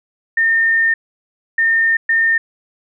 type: tone bursts at uneven times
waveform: sine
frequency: 1818 Hz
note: A#6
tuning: 44 cents flat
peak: -11 dBFS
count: 3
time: 0.37-0.94 / 1.58-1.97 / 2.09-2.38 s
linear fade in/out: 5 ms
effects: none